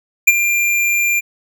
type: tone with ADSR envelope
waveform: square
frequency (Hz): 2386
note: D7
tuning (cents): +27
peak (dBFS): -3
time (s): 0.27-1.21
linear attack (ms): 11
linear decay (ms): 33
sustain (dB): -11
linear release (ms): 24
effects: none